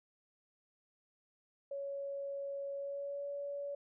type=tone with pitch glide; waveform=sine; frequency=558 to 567.8 Hz; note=C#5 to C#5; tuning=+11 to +41 cents; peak=-38 dBFS; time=1.71-3.75 s; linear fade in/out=5 ms; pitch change=+30 cents; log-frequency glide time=2.74-3.28 s; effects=none